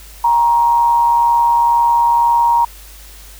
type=tone with amplitude modulation; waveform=sine; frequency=940 Hz; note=A#5; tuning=14 cents sharp; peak=-7 dBFS; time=0.24-2.65 s; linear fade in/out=5 ms; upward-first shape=sine; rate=142 Hz; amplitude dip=45%; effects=added 50 Hz sine -37 dBFS peak until 3.39 s + white hiss -40 dBFS RMS until 3.39 s